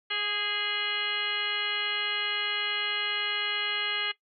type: harmonic tone with a mistuned harmonic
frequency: 415.3 Hz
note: G#4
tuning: in tune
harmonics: 1 / 2 / 3 / 4 / 5 / 6 / 7 / 8 / 10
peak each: -44 / -44 / -39 / -36 / -34 / -39 / -33 / -36 / -40 dBFS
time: 0.1-4.12 s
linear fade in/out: 10 ms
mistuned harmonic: 4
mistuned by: -19 cents
effects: noise-tail reverb RT60 0.1 s tail -17 dB re dry